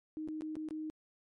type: tone with dropouts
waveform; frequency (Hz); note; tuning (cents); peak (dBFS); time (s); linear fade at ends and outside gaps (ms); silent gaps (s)
sine; 311.1; D#4; 0; -37; 0.17-0.9; 0; 0.276-0.286 / 0.409-0.42 / 0.555-0.567 / 0.687-0.708
effects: MP3 48 kbps